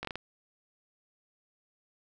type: slowing click train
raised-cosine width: 0.3 ms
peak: -20 dBFS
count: 5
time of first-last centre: 0.03-0.156 s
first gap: 18 ms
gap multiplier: 1.39
effects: none